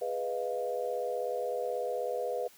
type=chord; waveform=sine; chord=F half-diminished seventh; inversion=first; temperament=equal; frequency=415.3 / 493.9 / 622.3 / 698.5 Hz; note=Ab4 / Cb5 / Eb5 / F5; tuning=0 / 0 / 0 / 0 cents; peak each=-39 / -33 / -38 / -38 dBFS; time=0.01-2.48 s; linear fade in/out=10 ms; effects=white hiss -58 dBFS RMS until 2.57 s